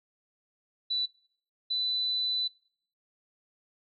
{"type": "tone pair in turn", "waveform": "sine", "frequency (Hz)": [3968, 3993], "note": ["B7", "B7"], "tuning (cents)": [7, 18], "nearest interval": "unison", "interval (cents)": 11, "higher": "second", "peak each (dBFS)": -27, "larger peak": "neither", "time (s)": [[0.9, 1.06], [1.7, 2.48]], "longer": "second", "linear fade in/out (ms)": 10, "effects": ["noise-tail reverb RT60 0.6 s tail -21 dB re dry"]}